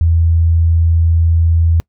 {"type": "tone", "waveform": "sine", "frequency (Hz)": 82.8, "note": "E2", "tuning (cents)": 8, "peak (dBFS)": -8, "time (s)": [0.01, 1.8], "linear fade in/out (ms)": 0, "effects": ["noise-tail reverb RT60 0.1 s tail -26 dB re dry"]}